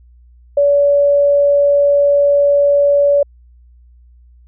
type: tone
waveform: sine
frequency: 571 Hz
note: D5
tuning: 49 cents flat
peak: -8 dBFS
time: 0.57-3.23 s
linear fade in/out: 5 ms
effects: added 60 Hz sine -42 dBFS peak until 4.47 s